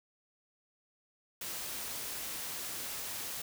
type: noise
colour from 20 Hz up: white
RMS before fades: -40 dBFS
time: 1.41-3.42 s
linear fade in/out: 5 ms
effects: none